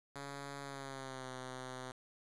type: tone with pitch glide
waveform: 5% pulse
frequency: 140.4 to 128.75 Hz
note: C#3 to C3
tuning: +22 to -28 cents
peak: -33 dBFS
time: 0.15-1.92 s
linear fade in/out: 10 ms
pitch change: -150 cents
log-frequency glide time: 0.61-1.3 s
effects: resampled to 22050 Hz + 10-bit